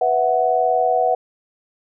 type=chord; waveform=sine; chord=B suspended fourth; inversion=none; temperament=equal; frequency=493.9 / 659.3 / 740 Hz; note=B4 / E5 / F#5; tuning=0 / 0 / 0 cents; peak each=-21 / -20 / -17 dBFS; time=0.01-1.15 s; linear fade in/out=5 ms; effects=none